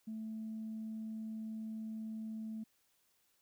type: tone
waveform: sine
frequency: 220 Hz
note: A3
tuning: in tune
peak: -39 dBFS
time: 0.07-2.64 s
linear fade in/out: 10 ms
effects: tanh soft clip ceiling -36 dBFS + white hiss -75 dBFS RMS until 3.41 s